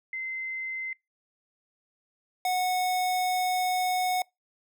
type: tone pair in turn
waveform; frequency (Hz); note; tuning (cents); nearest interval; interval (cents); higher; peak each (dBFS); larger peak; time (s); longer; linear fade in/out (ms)
sine / square; 2068 / 734.1; C7 / F#5; -21 / -14; octave + tritone; 1793; first; -31 / -25; second; 0.13-0.93 / 2.45-4.22; second; 2
effects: noise-tail reverb RT60 0.2 s tail -26 dB re dry